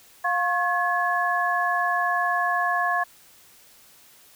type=tone cluster; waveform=sine; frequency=707 / 1085 / 1701 Hz; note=F5 / C#6 / G#6; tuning=+21 / -37 / +41 cents; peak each=-25 dBFS; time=0.24-3.04 s; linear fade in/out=10 ms; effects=white hiss -53 dBFS RMS until 4.35 s